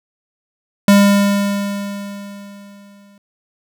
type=tone with exponential decay; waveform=square; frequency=201.1 Hz; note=G3; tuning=44 cents sharp; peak=-6 dBFS; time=0.88-3.18 s; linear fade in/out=2 ms; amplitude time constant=500 ms; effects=none